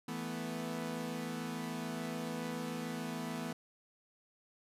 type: chord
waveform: sawtooth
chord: E suspended fourth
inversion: none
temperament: equal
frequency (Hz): 164.81 / 220 / 246.9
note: E3 / A3 / B3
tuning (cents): 0 / 0 / 0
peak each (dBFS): -39 / -39 / -37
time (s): 0.08-3.53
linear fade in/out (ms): 5
effects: resampled to 32000 Hz